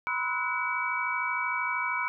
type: tone cluster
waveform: sine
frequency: 976 / 1029 / 1290 / 1472 / 2281 Hz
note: B5 / C6 / E6 / F#6 / C#7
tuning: -21 / -29 / -38 / -9 / +49 cents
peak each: -34 / -35 / -35 / -34 / -31 dBFS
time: 0.07-2.08 s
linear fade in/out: 0 ms
effects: none